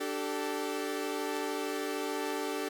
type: chord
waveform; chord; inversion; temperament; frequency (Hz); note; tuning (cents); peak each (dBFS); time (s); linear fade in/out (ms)
sawtooth; D suspended fourth; none; equal with one note detuned; 293.7 / 386.6 / 440; D4 / G4 / A4; 0 / -24 / 0; -33; 0-2.69; 10
effects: none